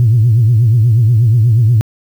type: tone with vibrato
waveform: sine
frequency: 114.6 Hz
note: A#2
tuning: 29 cents flat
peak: -5 dBFS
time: 0-1.81 s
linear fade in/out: 0 ms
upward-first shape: triangle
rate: 8.3 Hz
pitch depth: 170 cents each way
effects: tanh soft clip ceiling -2 dBFS + 7-bit